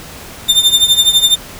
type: tone with tremolo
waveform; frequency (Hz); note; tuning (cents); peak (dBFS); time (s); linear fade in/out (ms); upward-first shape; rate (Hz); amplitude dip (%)
40% pulse; 3604; A7; +41; -3; 0.48-1.36; 20; triangle; 12; 85
effects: pink hiss -32 dBFS RMS until 1.59 s